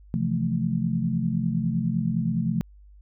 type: chord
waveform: sine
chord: F major seventh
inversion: second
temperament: equal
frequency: 130.81 / 164.81 / 174.61 / 220 Hz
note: C3 / E3 / F3 / A3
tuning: 0 / 0 / 0 / 0 cents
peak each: -29 / -29 / -27 / -27 dBFS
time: 0.14-2.61 s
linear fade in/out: 0 ms
effects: added 50 Hz sine -47 dBFS peak until 3.01 s